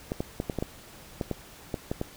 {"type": "clicks", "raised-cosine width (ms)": 2, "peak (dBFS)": -15, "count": 11, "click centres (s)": [0.119, 0.205, 0.401, 0.498, 0.587, 0.625, 1.212, 1.313, 1.742, 1.915, 2.014], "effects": ["pink hiss -49 dBFS RMS until 2.16 s"]}